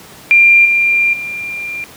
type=tone with level steps; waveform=sine; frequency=2386 Hz; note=D7; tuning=27 cents sharp; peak=-4 / -9 / -20 dBFS; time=0.31-1.84 s; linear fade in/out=0 ms; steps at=0.65 / 1.13 s; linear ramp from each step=5 ms; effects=pink hiss -37 dBFS RMS until 1.96 s + high-pass 100 Hz 12 dB/octave